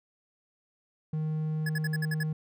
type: tone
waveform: triangle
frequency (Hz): 155.56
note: D#3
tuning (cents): 0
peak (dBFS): -26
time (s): 1.13-2.33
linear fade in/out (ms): 5
type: tone bursts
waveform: square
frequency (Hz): 1700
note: G#6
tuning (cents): +40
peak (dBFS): -32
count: 7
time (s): 1.66-2.233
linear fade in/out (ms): 5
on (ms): 33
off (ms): 57
effects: none